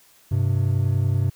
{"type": "tone pair together", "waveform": "triangle", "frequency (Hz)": [98.61, 129.2], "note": ["G2", "C3"], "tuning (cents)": [11, -21], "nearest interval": "perfect fourth", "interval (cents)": 468, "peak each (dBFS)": [-18, -20], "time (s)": [0.31, 1.3], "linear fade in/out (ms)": 10, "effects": ["white hiss -55 dBFS RMS until 1.35 s"]}